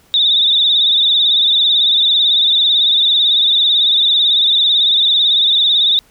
sine tone with vibrato, 3652 Hz, A#7, 36 cents flat, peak -9 dBFS, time 0.14-5.99 s, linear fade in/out 0 ms, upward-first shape sine, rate 18 Hz, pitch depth 79 cents each way, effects pink hiss -51 dBFS RMS until 6.1 s

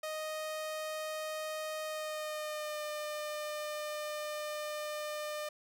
sawtooth tone with pitch glide, 622 to 602.2 Hz, D#5 to D5, -1 to +43 cents, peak -33 dBFS, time 0.03-5.49 s, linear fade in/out 5 ms, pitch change -56 cents, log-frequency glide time 1.84-2.83 s, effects none

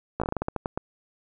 slowing click train, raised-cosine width 1 ms, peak -13 dBFS, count 12, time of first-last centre 0.2-0.775 s, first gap 16 ms, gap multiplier 1.22, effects none

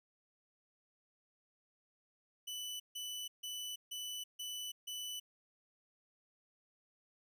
sawtooth tone bursts, 2983 Hz, F#7, 13 cents sharp, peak -38 dBFS, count 6, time 2.47-5.2 s, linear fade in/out 10 ms, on 330 ms, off 150 ms, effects none

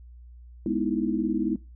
sine chord, E major seventh, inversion first, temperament equal, 207.7 / 246.9 / 311.1 / 329.6 Hz, G#3 / B3 / D#4 / E4, 0 / 0 / 0 / 0 cents, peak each -29 dBFS, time 0.66-1.56 s, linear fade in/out 2 ms, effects noise-tail reverb RT60 0.3 s tail -23 dB re dry + added 60 Hz sine -44 dBFS peak until 1.75 s

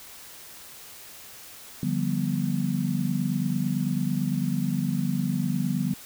sine chord, G dominant seventh, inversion second, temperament just, 147 / 176.4 / 196 / 245 Hz, D3 / F3 / G3 / B3, +2 / +18 / 0 / -14 cents, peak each -29 dBFS, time 1.83-5.94 s, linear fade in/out 2 ms, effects white hiss -45 dBFS RMS until 6.05 s

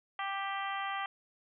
harmonic tone with a mistuned harmonic, 393.1 Hz, G4, 5 cents sharp, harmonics 2 / 3 / 4 / 5 / 6 / 7 / 8, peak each -38 / -38 / -44 / -41 / -49 / -48 / -46 dBFS, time 0.19-1.06 s, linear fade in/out 2 ms, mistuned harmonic 7, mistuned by -20 cents, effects none

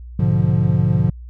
triangle chord, G# diminished seventh, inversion none, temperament equal, 103.83 / 123.47 / 146.83 / 174.61 Hz, G#2 / B2 / D3 / F3, 0 / 0 / 0 / 0 cents, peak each -17 dBFS, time 0.19-1.1 s, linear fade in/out 5 ms, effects added 60 Hz sine -32 dBFS peak until 1.29 s

